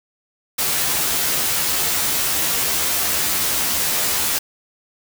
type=noise with comb filter; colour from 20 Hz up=white; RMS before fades=-20 dBFS; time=0.58-4.39 s; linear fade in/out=10 ms; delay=13 ms; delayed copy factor=+1; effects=none